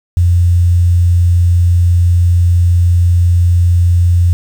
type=tone with quantisation; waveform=sine; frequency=87.4 Hz; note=F2; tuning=2 cents sharp; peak=-6 dBFS; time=0.17-4.33 s; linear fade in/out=0 ms; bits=6; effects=none